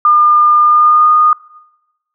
sine tone with pitch glide, 1206 to 1227.1 Hz, D6 to D#6, +46 to -24 cents, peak -5 dBFS, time 0.05-1.33 s, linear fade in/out 2 ms, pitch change +30 cents, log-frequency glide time 0.63-1.1 s, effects noise-tail reverb RT60 1.0 s tail -22 dB re dry

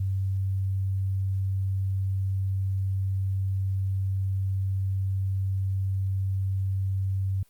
sine tone, 96.2 Hz, G2, 32 cents flat, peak -24 dBFS, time 0-7.43 s, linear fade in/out 5 ms, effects white hiss -64 dBFS RMS until 7.49 s + Opus 48 kbps

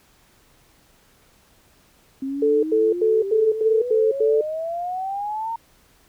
sine exponential sweep, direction up, 265.5 to 927 Hz, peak -24 dBFS, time 2.22-5.56 s, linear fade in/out 5 ms
sine tone bursts, 440 Hz, A4, in tune, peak -15 dBFS, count 7, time 2.42-4.412 s, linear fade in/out 5 ms, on 210 ms, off 87 ms
effects pink hiss -57 dBFS RMS until 6.08 s

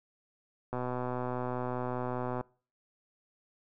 click train, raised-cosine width 1 ms, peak -21 dBFS, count 211, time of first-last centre 0.73-2.41 s, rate 125 Hz, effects noise-tail reverb RT60 0.4 s tail -24 dB re dry

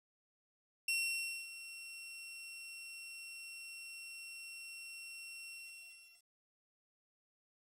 sawtooth tone with ADSR envelope, 2724 Hz, F7, 44 cents flat, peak -29 dBFS, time 0.88-6.27 s, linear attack 4 ms, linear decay 580 ms, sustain -15 dB, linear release 770 ms, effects resampled to 32000 Hz + 11-bit

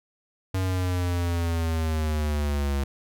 square linear sweep, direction down, 94.6 to 68.8 Hz, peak -24 dBFS, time 0.54-2.84 s, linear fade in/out 5 ms, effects none

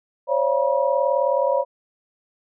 sine tone cluster, 533 / 572 / 681 / 963 Hz, C5 / D5 / F5 / B5, +32 / -46 / -44 / -44 cents, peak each -21 / -21 / -29 / -24 dBFS, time 0.27-1.65 s, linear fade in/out 50 ms, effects none

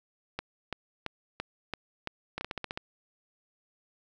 two click trains, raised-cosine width 0.3 ms, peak -17 / -18 dBFS, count 7 / 7, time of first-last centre 0.39-2.41 / 2.38-2.775 s, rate 2.97 / 15.2 Hz, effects none

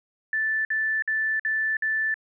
sine tone bursts, 1758 Hz, A6, 2 cents flat, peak -22 dBFS, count 5, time 0.33-2.142 s, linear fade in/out 2 ms, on 320 ms, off 53 ms, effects none

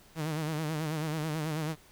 sawtooth tone with vibrato, 155.56 Hz, D#3, in tune, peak -27 dBFS, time 0.15-1.76 s, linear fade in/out 50 ms, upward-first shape sine, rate 9.2 Hz, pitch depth 76 cents each way, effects pink hiss -58 dBFS RMS until 1.91 s

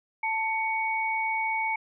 sine tone pair together, 885 / 2233 Hz, A5 / C#7, +10 / +12 cents, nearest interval octave + major third, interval 1602 cents, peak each -28 dBFS, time 0.23-1.76 s, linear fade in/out 5 ms, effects none

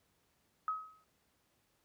sine tone with exponential decay, 1273 Hz, D#6, 39 cents sharp, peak -30 dBFS, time 0.68-1.04 s, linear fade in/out 1 ms, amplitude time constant 77 ms, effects pink hiss -75 dBFS RMS until 1.84 s + high-pass 60 Hz 12 dB/octave

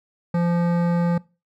sine tone with hard clipping, 172.4 Hz, F3, 22 cents flat, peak -20 dBFS, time 0.34-1.18 s, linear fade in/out 5 ms, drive 15 dB, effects noise-tail reverb RT60 0.3 s tail -22 dB re dry

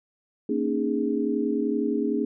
sine tone cluster, 230.9 / 273.2 / 303.9 / 413.1 Hz, A#3 / C#4 / D#4 / G#4, -16 / -25 / -41 / -9 cents, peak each -28 dBFS, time 0.49-2.25 s, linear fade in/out 5 ms, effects none

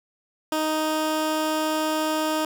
15% pulse tone, 311.4 Hz, D#4, 2 cents sharp, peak -16 dBFS, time 0.52-2.45 s, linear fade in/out 2 ms, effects none

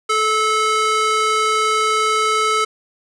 square tone with high-pass filter, 434.3 Hz, A4, 23 cents flat, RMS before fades -17 dBFS, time 0.09-2.65 s, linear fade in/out 10 ms, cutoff 890 Hz, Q 7.6, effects resampled to 22050 Hz + 7-bit

